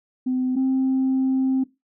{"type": "tone pair in turn", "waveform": "sine", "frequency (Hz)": [255.7, 263.2], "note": ["C4", "C4"], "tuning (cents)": [-40, 10], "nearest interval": "minor second", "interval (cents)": 50, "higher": "second", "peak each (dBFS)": [-19, -16], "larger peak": "second", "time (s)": [[0.26, 0.56], [0.56, 1.64]], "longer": "second", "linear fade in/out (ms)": 10, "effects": ["noise-tail reverb RT60 0.2 s tail -18 dB re dry", "tanh soft clip ceiling -15 dBFS"]}